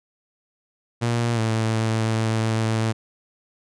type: tone with pitch glide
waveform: sawtooth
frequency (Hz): 117.8 to 111.51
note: A#2 to A2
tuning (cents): +19 to +24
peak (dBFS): -16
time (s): 1.01-2.93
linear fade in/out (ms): 20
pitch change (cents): -95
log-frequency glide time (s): 1.34-1.4
effects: resampled to 22050 Hz